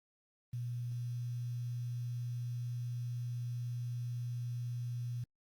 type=tone with quantisation; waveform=sine; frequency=121 Hz; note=B2; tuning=35 cents flat; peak=-36 dBFS; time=0.53-5.24 s; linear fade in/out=5 ms; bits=10; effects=Opus 32 kbps